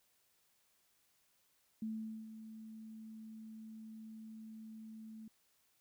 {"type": "tone with ADSR envelope", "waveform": "sine", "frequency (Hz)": 220, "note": "A3", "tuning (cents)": 0, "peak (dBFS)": -37, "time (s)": [1.82, 5.28], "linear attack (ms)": 4, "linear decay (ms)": 440, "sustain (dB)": -11, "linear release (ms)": 3, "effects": ["white hiss -75 dBFS RMS until 5.8 s"]}